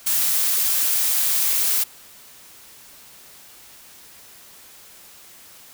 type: noise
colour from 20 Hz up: blue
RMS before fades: -20 dBFS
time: 0.06-1.84 s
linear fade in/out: 10 ms
effects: white hiss -46 dBFS RMS until 5.73 s